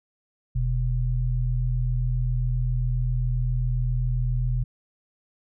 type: tone pair together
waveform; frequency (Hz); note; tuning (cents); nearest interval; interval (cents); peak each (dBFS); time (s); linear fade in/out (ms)
sine; 43.73 / 123.7; F1 / B2; +3 / +3; octave + tritone; 1800; -24; 0.55-4.64; 10
effects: none